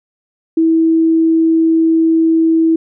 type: tone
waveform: sine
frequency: 325.2 Hz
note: E4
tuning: 23 cents flat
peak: -8 dBFS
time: 0.57-2.76 s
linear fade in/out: 5 ms
effects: none